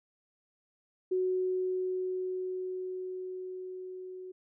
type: tone with level ramp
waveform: sine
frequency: 370 Hz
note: F#4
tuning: in tune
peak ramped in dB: -26 to -41 dBFS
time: 1.11-4.32 s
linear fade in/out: 10 ms
effects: none